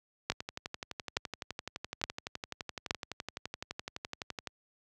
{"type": "two click trains", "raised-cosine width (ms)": 0.2, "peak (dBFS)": [-20, -11], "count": [50, 4], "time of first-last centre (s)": [[0.32, 4.473], [0.3, 2.909]], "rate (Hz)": [11.8, 1.15], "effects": ["high-pass 60 Hz 12 dB/octave"]}